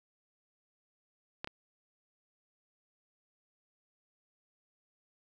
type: clicks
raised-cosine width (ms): 0.3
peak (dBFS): -20 / -25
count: 2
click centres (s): 1.445 / 1.474
effects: none